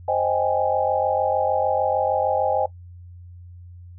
sine chord, Ab major seventh, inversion first, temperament equal, 523.3 / 622.3 / 784 / 830.6 Hz, C5 / Eb5 / G5 / Ab5, 0 / 0 / 0 / 0 cents, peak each -24 dBFS, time 0.08-2.66 s, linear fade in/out 5 ms, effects noise-tail reverb RT60 0.1 s tail -18 dB re dry + added 88 Hz sine -39 dBFS peak until 3.98 s

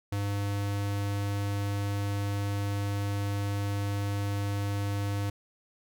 square tone, 100.9 Hz, G#2, 49 cents flat, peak -29 dBFS, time 0.12-5.3 s, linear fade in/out 5 ms, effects none

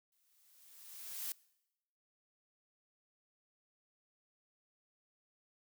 blue noise with exponential growth, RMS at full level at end -39 dBFS, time 0.12-1.32 s, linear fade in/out 2 ms, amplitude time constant 260 ms, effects noise-tail reverb RT60 0.9 s tail -23 dB re dry

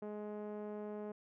5% pulse tone with low-pass filter, 209.7 Hz, G#3, 17 cents sharp, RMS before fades -44 dBFS, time 0.02-1.12 s, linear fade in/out 5 ms, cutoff 470 Hz, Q 1.2, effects none

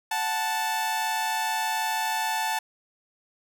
sawtooth tone pair together, 740 / 878.7 Hz, F#5 / A5, 0 / -3 cents, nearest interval minor third, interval 297 cents, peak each -29 / -22 dBFS, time 0.11-2.59 s, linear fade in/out 5 ms, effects none

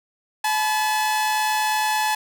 sawtooth tone pair together, 858.9 / 987.8 Hz, A5 / B5, -42 / 0 cents, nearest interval major second, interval 242 cents, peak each -16 / -26 dBFS, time 0.44-2.15 s, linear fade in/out 5 ms, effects none

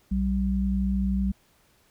sine tone pair together, 61 / 193.66 Hz, B1 / G3, -21 / -21 cents, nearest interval octave + minor sixth, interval 2000 cents, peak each -26 / -24 dBFS, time 0.11-1.32 s, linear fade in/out 10 ms, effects pink hiss -63 dBFS RMS until 1.9 s

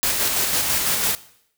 white noise with tremolo, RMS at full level -20 dBFS, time 0.03-1.15 s, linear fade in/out 0 ms, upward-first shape square, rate 6 Hz, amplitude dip 30%, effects noise-tail reverb RT60 0.7 s tail -18 dB re dry

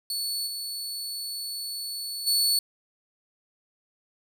sawtooth tone with level steps, 4435 Hz, C#8, in tune, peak -25 / -29 / -18 dBFS, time 0.1-2.59 s, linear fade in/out 2 ms, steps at 0.46 / 2.26 s, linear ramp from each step 20 ms, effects none

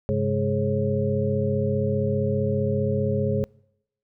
sine tone cluster, 99.1 / 134.3 / 209.5 / 418.4 / 543 Hz, G2 / C3 / G#3 / G#4 / C#5, +19 / +46 / +15 / +13 / -36 cents, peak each -27 dBFS, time 0.09-3.44 s, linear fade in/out 0 ms, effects noise-tail reverb RT60 0.8 s tail -26 dB re dry

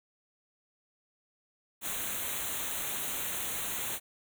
white band-stop noise, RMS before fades -35 dBFS, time 1.81-4 s, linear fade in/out 50 ms, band 4100 to 6100 Hz, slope 96 dB/octave, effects none

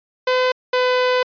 sawtooth tone pair in turn, 508 / 503 Hz, B4 / B4, +49 / +32 cents, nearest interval unison, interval 17 cents, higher first, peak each -11 dBFS, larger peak neither, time 0.27-0.52 / 0.73-1.23 s, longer second, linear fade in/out 5 ms, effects resampled to 11025 Hz

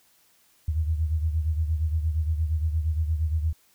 sine beating tone pair, 77.78 / 86.38 Hz, D#2 / F2, 0 / -18 cents, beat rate 8.6 Hz, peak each -23 / -30 dBFS, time 0.68-3.53 s, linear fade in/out 5 ms, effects white hiss -62 dBFS RMS until 3.74 s

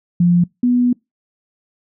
sine tone pair in turn, 174.61 / 245.6 Hz, F3 / B3, 0 / -9 cents, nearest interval tritone, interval 591 cents, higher second, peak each -9 / -11 dBFS, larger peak first, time 0.2-0.44 / 0.63-0.93 s, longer second, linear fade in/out 5 ms, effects noise-tail reverb RT60 0.2 s tail -25 dB re dry

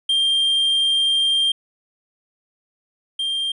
triangle tone pair in turn, 3186 / 3186 Hz, G7 / G7, +27 / +27 cents, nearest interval unison, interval 0 cents, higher neither, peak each -14 / -19 dBFS, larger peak first, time 0.09-1.52 / 3.19-3.52 s, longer first, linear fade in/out 5 ms, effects resampled to 24000 Hz

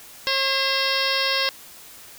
harmonic tone with a mistuned harmonic, 539 Hz, C#5, 49 cents flat, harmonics 1 / 2 / 3 / 4 / 5 / 6 / 7 / 8 / 9 / 10, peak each -29 / -29 / -29 / -29 / -29 / -29 / -29 / -29 / -29 / -29 dBFS, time 0.27-1.49 s, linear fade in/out 0 ms, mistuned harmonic 4, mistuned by -86 cents, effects white hiss -44 dBFS RMS until 2.18 s

